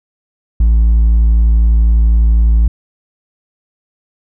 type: tone with hard clipping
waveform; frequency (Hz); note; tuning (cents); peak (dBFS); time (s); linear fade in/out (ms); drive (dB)
triangle; 56; A1; +31; -5; 0.6-2.68; 5; 1
effects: none